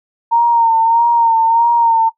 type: tone with vibrato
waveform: sine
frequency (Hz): 922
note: A#5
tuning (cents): -19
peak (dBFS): -8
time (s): 0.31-2.1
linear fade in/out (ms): 20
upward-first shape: sine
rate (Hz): 1.6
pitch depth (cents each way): 39
effects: noise-tail reverb RT60 0.1 s tail -19 dB re dry